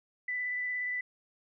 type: tone with vibrato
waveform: sine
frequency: 1988 Hz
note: B6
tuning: 11 cents sharp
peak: -31 dBFS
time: 0.28-1.01 s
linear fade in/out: 5 ms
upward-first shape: triangle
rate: 17 Hz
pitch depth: 14 cents each way
effects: none